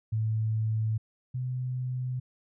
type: tone pair in turn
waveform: sine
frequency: 110 / 126.81 Hz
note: A2 / B2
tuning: 0 / +46 cents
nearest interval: major second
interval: 246 cents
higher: second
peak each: -25 / -29 dBFS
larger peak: first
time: 0.12-0.98 / 1.34-2.2 s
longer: neither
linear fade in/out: 10 ms
effects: none